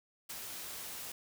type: noise with ADSR envelope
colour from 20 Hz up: white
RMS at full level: -42 dBFS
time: 0.29-1.12 s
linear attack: 10 ms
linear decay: 26 ms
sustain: -2 dB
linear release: 3 ms
effects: none